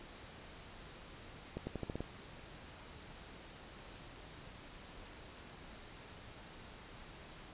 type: accelerating click train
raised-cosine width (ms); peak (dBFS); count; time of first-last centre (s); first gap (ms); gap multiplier
2; -26; 7; 1.57-2.006; 100; 0.87
effects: pink hiss -53 dBFS RMS until 7.53 s + resampled to 8000 Hz